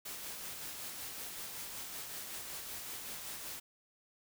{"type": "noise with tremolo", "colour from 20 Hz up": "white", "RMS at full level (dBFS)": -43, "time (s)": [0.05, 3.6], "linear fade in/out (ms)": 10, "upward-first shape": "sine", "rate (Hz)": 5.3, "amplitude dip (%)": 30, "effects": []}